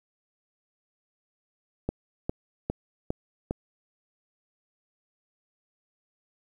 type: click train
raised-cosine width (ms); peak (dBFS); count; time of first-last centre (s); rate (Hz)
2; -14; 5; 1.89-3.509; 2.47
effects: 9-bit

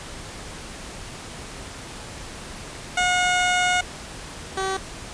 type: tone pair in turn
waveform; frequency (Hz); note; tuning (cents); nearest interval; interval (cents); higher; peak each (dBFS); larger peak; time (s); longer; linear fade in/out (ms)
15% pulse; 723 / 383; F#5 / G4; -40 / -40; major seventh; 1100; first; -12 / -17; first; 2.97-3.81 / 4.57-4.77; first; 5
effects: pink hiss -37 dBFS RMS until 5.13 s + resampled to 22050 Hz

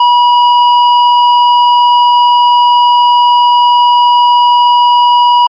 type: tone with hard clipping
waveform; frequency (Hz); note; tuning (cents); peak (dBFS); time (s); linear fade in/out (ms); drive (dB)
triangle; 970; B5; -31; -5; 0-5.47; 5; 11
effects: MP3 32 kbps

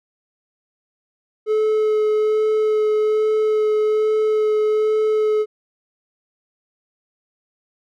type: tone with vibrato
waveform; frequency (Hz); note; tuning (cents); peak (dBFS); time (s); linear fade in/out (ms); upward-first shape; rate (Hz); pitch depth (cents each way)
triangle; 430; A4; -40; -13; 1.46-5.46; 50; sine; 1.2; 10
effects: none

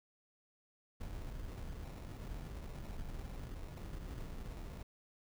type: noise with sample-and-hold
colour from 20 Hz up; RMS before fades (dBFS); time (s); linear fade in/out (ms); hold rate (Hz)
brown; -45; 1-4.83; 5; 1575
effects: none

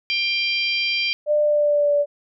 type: harmonic tone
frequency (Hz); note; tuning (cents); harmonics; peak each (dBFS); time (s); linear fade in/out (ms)
792; G5; +18; 3 / 4 / 5 / 6 / 7; -22 / -25 / -35 / -26 / -39; 0.1-1.13; 0
type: tone with pitch glide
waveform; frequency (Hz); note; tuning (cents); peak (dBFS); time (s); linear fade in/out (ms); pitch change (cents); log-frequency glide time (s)
sine; 597 to 579.7; D5 to D5; +28 to -23; -15; 1.26-2.06; 50; -51; 1.41-1.94
effects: none

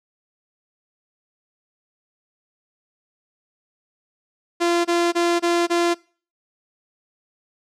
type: tone bursts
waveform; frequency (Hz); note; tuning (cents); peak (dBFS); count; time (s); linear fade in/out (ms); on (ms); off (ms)
sawtooth; 343.9; F4; -27; -13; 5; 4.6-5.946; 20; 250; 24
effects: noise-tail reverb RT60 0.4 s tail -23 dB re dry + low-pass 8000 Hz 12 dB/octave

